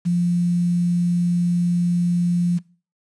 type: tone with quantisation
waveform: sine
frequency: 174.61 Hz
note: F3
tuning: in tune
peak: -16 dBFS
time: 0.05-2.59 s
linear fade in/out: 20 ms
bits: 7
effects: noise-tail reverb RT60 0.4 s tail -22 dB re dry + resampled to 22050 Hz